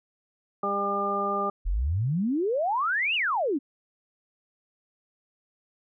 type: harmonic tone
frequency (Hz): 200.4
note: G3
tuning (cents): +38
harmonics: 1 / 2 / 3 / 4 / 6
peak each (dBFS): -35 / -32 / -33 / -33 / -27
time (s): 0.63-1.5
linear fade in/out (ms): 5
type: exponential two-way sweep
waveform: sine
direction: up then down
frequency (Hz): 38.89 to 2958 to 253.4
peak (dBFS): -23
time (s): 1.65-3.59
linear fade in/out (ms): 20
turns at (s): 3.15
effects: none